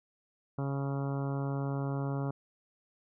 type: harmonic tone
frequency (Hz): 138.59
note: C#3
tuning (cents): 0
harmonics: 1 / 2 / 3 / 4 / 5 / 6 / 7 / 8 / 9 / 10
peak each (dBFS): -32 / -38 / -42 / -44 / -46 / -48 / -49 / -50 / -51 / -52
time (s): 0.58-2.31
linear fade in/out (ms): 5
effects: none